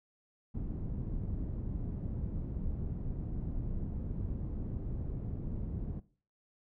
pink low-pass noise, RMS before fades -37 dBFS, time 0.54-6 s, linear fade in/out 10 ms, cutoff 210 Hz, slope 12 dB/octave, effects noise-tail reverb RT60 0.4 s tail -18 dB re dry

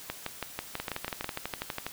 two click trains, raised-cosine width 0.3 ms, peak -16 / -16 dBFS, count 14 / 8, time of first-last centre 0.8-1.866 / 0.1-1.244 s, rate 12.2 / 6.12 Hz, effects white hiss -46 dBFS RMS until 1.92 s

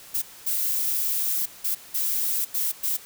violet noise bursts at uneven times, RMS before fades -25 dBFS, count 6, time 0.14-0.22 / 0.46-1.46 / 1.64-1.75 / 1.94-2.45 / 2.54-2.72 / 2.83-2.97 s, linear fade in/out 10 ms, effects white hiss -46 dBFS RMS until 3.05 s

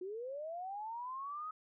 sine linear sweep, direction up, 353.8 to 1275 Hz, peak -40 dBFS, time 0.01-1.51 s, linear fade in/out 5 ms, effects none

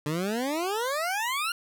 20% pulse exponential sweep, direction up, 144.5 to 1430 Hz, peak -22 dBFS, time 0.06-1.52 s, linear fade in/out 2 ms, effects none

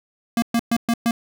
square tone bursts, 233.1 Hz, A#3, in tune, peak -17 dBFS, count 5, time 0.37-1.11 s, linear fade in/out 2 ms, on 52 ms, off 120 ms, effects none

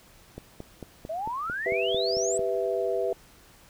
click train, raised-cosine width 2 ms, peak -24 dBFS, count 10, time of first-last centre 0.38-2.393 s, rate 4.47 Hz
sine exponential sweep, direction up, 614 to 8170 Hz, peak -29 dBFS, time 1.09-2.38 s, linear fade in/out 10 ms
sine chord, E minor, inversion first, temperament equal, 392 / 493.9 / 659.3 Hz, G4 / B4 / E5, 0 / 0 / 0 cents, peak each -29 dBFS, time 1.66-3.13 s, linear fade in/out 2 ms
effects pink hiss -55 dBFS RMS until 3.69 s

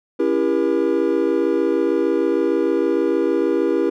triangle chord, C# diminished seventh, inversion none, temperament just, 277.2 / 332.6 / 399.1 / 479 Hz, C#4 / E4 / G4 / Bb4, 0 / +16 / +31 / +47 cents, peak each -22 / -18 / -19 / -20 dBFS, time 0.19-3.9 s, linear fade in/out 10 ms, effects none

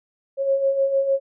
sine beating tone pair, 540 / 546.6 Hz, C#5 / C#5, -45 / -24 cents, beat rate 6.6 Hz, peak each -26 / -18 dBFS, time 0.37-1.2 s, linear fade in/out 50 ms, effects none

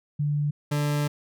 sine / 40% pulse tone pair in turn, 146.83 / 146.83 Hz, D3 / D3, 0 / 0 cents, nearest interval unison, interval 0 cents, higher neither, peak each -22 dBFS, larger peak neither, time 0.19-0.51 / 0.71-1.08 s, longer second, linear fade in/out 10 ms, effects none

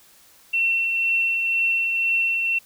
sine tone with tremolo, 2708 Hz, E7, 46 cents sharp, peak -17 dBFS, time 0.53-2.59 s, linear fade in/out 10 ms, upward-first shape triangle, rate 2 Hz, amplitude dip 35%, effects white hiss -53 dBFS RMS until 2.65 s

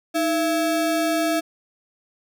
square ring-modulated tone, 493.9 Hz, B4, in tune, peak -17 dBFS, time 0.14-1.41 s, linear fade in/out 20 ms, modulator 180 Hz, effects none

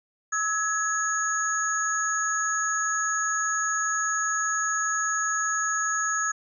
sine tone cluster, 1292 / 1675 / 6670 Hz, E6 / G#6 / G#8, -35 / +14 / +7 cents, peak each -28 dBFS, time 0.32-6.32 s, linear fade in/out 10 ms, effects none

